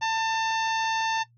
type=harmonic tone; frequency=894 Hz; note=A5; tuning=27 cents sharp; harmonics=1 / 2 / 3 / 4 / 5 / 6 / 7; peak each=-25 / -31 / -35 / -37 / -39 / -41 / -42 dBFS; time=0.01-1.24 s; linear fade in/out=20 ms; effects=noise-tail reverb RT60 0.1 s tail -17 dB re dry + added 118 Hz sine -57 dBFS peak until 1.37 s